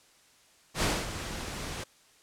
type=noise with ADSR envelope; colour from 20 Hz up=pink; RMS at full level=-26 dBFS; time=0.74-1.84 s; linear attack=87 ms; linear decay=230 ms; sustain=-11 dB; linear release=7 ms; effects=white hiss -61 dBFS RMS until 2.22 s + low-pass 9000 Hz 12 dB/octave